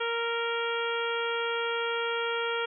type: harmonic tone with a mistuned harmonic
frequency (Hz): 466.2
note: A#4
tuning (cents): 0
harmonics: 1 / 2 / 3 / 4 / 5 / 6 / 7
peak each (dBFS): -31 / -36 / -33 / -40 / -38 / -40 / -38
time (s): 0-2.66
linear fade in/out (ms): 10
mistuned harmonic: 3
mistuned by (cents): -16
effects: none